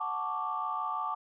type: chord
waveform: sine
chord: D major seventh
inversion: first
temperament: equal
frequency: 740 / 880 / 1108.7 / 1174.7 Hz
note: F#5 / A5 / C#6 / D6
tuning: 0 / 0 / 0 / 0 cents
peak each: -39 / -36 / -39 / -33 dBFS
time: 0-1.15 s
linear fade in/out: 10 ms
effects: tanh soft clip ceiling -21 dBFS